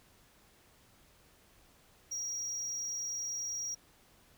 triangle tone, 5690 Hz, F8, 31 cents sharp, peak -34 dBFS, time 2.11-3.75 s, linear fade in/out 10 ms, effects pink hiss -64 dBFS RMS until 4.37 s

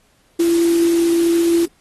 sine tone in noise, 337.6 Hz, E4, 41 cents sharp, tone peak -12 dBFS, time 0.39-1.66 s, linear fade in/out 10 ms, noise white, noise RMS -29 dBFS, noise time 0.39-1.66 s, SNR +14 dB, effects pink hiss -58 dBFS RMS until 1.8 s + AAC 32 kbps

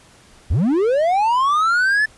triangle linear sweep, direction up, 55 to 1760 Hz, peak -12 dBFS, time 0.5-2.06 s, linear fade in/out 10 ms, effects pink hiss -49 dBFS RMS until 2.17 s + resampled to 24000 Hz

